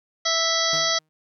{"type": "harmonic tone", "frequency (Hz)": 658, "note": "E5", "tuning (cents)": -3, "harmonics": [1, 2, 3, 5, 6, 7, 8, 9], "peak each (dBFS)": [-28, -28, -28, -28, -28, -28, -28, -28], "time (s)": [0.25, 0.99], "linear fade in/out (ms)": 10}
{"type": "tone with exponential decay", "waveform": "sawtooth", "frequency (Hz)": 156.2, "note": "D#3", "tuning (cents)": 7, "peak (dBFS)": -28, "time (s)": [0.73, 1.09], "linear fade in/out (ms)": 0, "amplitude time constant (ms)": 77}
{"effects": []}